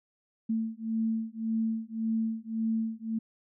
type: beating tone pair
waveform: sine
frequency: 222.7 / 224.5 Hz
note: A3 / A3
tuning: +21 / +35 cents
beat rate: 1.8 Hz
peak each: -31 dBFS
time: 0.49-3.19 s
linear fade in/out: 10 ms
effects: none

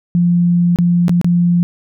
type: tone with dropouts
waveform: sine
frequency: 174.1 Hz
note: F3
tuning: 5 cents flat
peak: -9 dBFS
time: 0.15-1.63 s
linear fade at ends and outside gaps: 0 ms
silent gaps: 0.76-0.787 / 1.082-1.094 / 1.214-1.245 s
effects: none

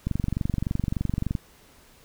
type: click train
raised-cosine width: 5 ms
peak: -13 dBFS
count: 31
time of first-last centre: 0.07-1.352 s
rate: 23.4 Hz
effects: pink hiss -55 dBFS RMS until 2.04 s

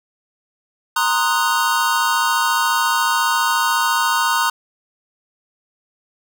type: chord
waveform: square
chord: C half-diminished seventh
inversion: third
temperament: equal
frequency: 932.3 / 1046.5 / 1244.5 / 1480 Hz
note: Bb5 / C6 / Eb6 / Gb6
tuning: 0 / 0 / 0 / 0 cents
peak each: -21 / -23 / -22 / -22 dBFS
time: 0.96-4.5 s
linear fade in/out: 5 ms
effects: none

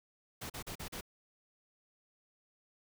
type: noise bursts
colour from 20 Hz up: pink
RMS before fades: -43 dBFS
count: 5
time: 0.41-1.011 s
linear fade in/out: 10 ms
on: 89 ms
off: 39 ms
effects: none

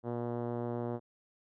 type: tone with low-pass filter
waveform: 5% pulse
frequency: 119.5 Hz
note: A#2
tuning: 43 cents sharp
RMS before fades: -36 dBFS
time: 0.03-1 s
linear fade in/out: 50 ms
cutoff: 500 Hz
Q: 0.83
effects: none

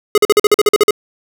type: tone bursts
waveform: square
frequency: 418.8 Hz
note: G#4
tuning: 15 cents sharp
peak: -6 dBFS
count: 11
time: 0.15-0.908 s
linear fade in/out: 2 ms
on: 28 ms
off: 45 ms
effects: none

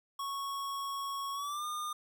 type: tone with pitch glide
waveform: square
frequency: 1106 to 1213.1 Hz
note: C#6 to D#6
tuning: -4 to -44 cents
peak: -36 dBFS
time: 0.19-1.93 s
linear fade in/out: 5 ms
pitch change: +160 cents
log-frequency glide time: 1.33-1.65 s
effects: none

